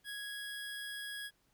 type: tone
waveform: 25% pulse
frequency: 1661.2 Hz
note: G#6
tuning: in tune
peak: -37 dBFS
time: 0.04-1.31 s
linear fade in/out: 50 ms
effects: pink hiss -74 dBFS RMS until 1.53 s